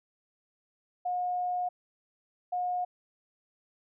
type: tone bursts at uneven times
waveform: sine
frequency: 720 Hz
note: F#5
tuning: 47 cents flat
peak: -28 dBFS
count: 2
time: 1.05-1.69 / 2.52-2.85 s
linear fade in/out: 10 ms
effects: none